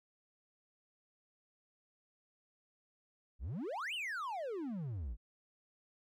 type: exponential two-way sweep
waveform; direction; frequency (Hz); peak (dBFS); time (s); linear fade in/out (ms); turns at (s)
triangle; up then down; 48.65 to 3136 to 48.65; -36; 3.39-5.17; 50; 3.94
effects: none